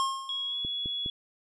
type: tone with exponential decay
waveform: square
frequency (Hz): 1074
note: C6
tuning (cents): +45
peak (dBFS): -24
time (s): 0-0.65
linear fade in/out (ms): 0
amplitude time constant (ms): 140
type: tone with pitch glide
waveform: sine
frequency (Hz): 3319 to 3375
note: G#7 to G#7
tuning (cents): -2 to +27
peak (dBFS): -30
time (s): 0.29-1.1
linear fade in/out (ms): 2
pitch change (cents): +29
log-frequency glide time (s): 0.47-0.55
type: clicks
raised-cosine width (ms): 3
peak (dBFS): -26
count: 3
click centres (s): 0.649 / 0.859 / 1.061
effects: resampled to 22050 Hz